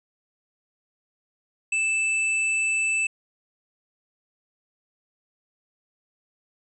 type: tone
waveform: square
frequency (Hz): 2637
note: E7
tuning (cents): 0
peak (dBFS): -22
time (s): 1.72-3.07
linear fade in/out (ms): 5
effects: resampled to 24000 Hz